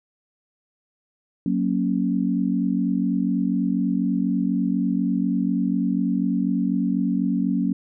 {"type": "chord", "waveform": "sine", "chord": "F# major", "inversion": "none", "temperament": "equal", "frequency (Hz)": [185, 233.1, 277.2], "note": ["F#3", "A#3", "C#4"], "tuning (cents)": [0, 0, 0], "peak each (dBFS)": [-23, -24, -24], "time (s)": [1.46, 7.73], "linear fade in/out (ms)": 2, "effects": []}